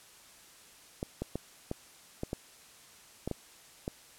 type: clicks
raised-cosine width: 2 ms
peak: -20 dBFS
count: 9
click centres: 1.029 / 1.22 / 1.356 / 1.714 / 2.234 / 2.331 / 3.276 / 3.313 / 3.879 s
effects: white hiss -56 dBFS RMS until 4.18 s + low-pass 11000 Hz 12 dB/octave